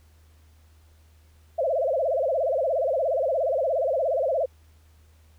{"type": "tone with vibrato", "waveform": "sine", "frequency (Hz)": 590, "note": "D5", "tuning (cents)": 8, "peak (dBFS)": -21, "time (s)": [1.58, 4.46], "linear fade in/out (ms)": 10, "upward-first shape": "sine", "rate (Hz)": 17, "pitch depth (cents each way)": 250, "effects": ["added 78 Hz sine -53 dBFS peak until 5.38 s", "pink hiss -64 dBFS RMS until 5.38 s"]}